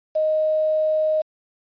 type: tone with quantisation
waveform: sine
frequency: 622.3 Hz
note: D#5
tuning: in tune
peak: -17 dBFS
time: 0.15-1.22 s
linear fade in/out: 10 ms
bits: 7
effects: resampled to 11025 Hz